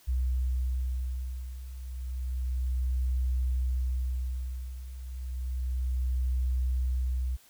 sine beating tone pair, 63 / 63.31 Hz, B1 / B1, +35 / +44 cents, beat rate 0.31 Hz, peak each -33 / -29 dBFS, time 0.07-7.37 s, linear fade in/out 20 ms, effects white hiss -59 dBFS RMS until 7.49 s

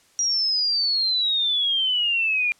sine exponential sweep, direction down, 5760 to 2397 Hz, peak -19 dBFS, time 0.19-2.52 s, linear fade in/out 0 ms, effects white hiss -58 dBFS RMS until 2.59 s + low-pass 9000 Hz 12 dB/octave

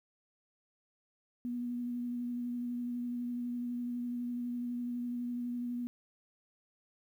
sine tone with vibrato, 242.6 Hz, B3, 31 cents flat, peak -34 dBFS, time 1.45-5.87 s, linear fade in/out 0 ms, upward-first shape sine, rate 12 Hz, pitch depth 15 cents each way, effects 11-bit

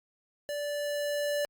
square tone with level ramp, 583 Hz, D5, 13 cents flat, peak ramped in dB -33 to -28 dBFS, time 0.49-1.45 s, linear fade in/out 0 ms, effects Opus 48 kbps

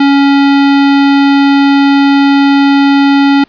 square tone, 279.3 Hz, C#4, 13 cents sharp, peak -5 dBFS, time 0-3.44 s, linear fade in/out 5 ms, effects pink hiss -47 dBFS RMS until 3.48 s + resampled to 11025 Hz

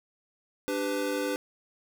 square chord, G major, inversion second, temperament equal with one note detuned, 293.7 / 392 / 502.2 Hz, D4 / G4 / B4, 0 / 0 / +29 cents, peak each -33 / -35 / -32 dBFS, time 0.68-1.36 s, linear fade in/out 0 ms, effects none

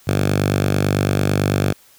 5% pulse tone with high-pass filter, 49 Hz, G1, in tune, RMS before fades -18 dBFS, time 0.07-1.73 s, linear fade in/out 10 ms, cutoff 110 Hz, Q 2.9, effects white hiss -51 dBFS RMS until 1.98 s

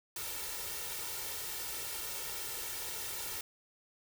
white noise with comb filter, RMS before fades -40 dBFS, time 0.16-3.41 s, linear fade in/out 2 ms, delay 2.2 ms, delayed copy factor +0.7, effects none

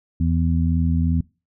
harmonic tone, 82.8 Hz, E2, 8 cents sharp, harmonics 1 / 2 / 3, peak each -19 / -22 / -24 dBFS, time 0.2-1.21 s, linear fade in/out 5 ms, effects noise-tail reverb RT60 0.3 s tail -23 dB re dry

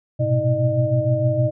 sine tone cluster, 105.9 / 120.8 / 127.3 / 317 / 607 Hz, G#2 / B2 / C3 / D#4 / D#5, +34 / -38 / -47 / +32 / -43 cents, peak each -28 / -21 / -21 / -29 / -21 dBFS, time 0.19-1.51 s, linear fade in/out 20 ms, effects none

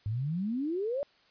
sine exponential sweep, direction up, 100.1 to 592 Hz, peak -29 dBFS, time 0.06-1.03 s, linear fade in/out 0 ms, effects white hiss -64 dBFS RMS until 1.3 s + resampled to 11025 Hz

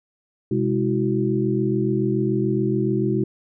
sine tone cluster, 128.1 / 204.9 / 326.4 / 373.4 Hz, C3 / G#3 / E4 / F#4, -36 / -23 / -17 / +16 cents, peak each -24 dBFS, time 0.51-3.24 s, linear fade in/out 5 ms, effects none

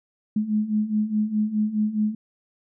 sine beating tone pair, 210 / 214.8 Hz, G#3 / A3, +19 / -41 cents, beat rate 4.8 Hz, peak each -26 / -22 dBFS, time 0.36-2.15 s, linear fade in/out 5 ms, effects none

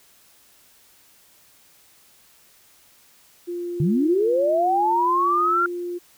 sine tone with pitch glide, 349.2 to 351.4 Hz, F4 to F4, 0 to +11 cents, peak -26 dBFS, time 3.47-5.99 s, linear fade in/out 20 ms, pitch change +11 cents, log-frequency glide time 4.28-5.83 s
sine linear sweep, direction up, 134.8 to 1401 Hz, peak -17 dBFS, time 3.8-5.66 s, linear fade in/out 2 ms
effects white hiss -55 dBFS RMS until 6.17 s

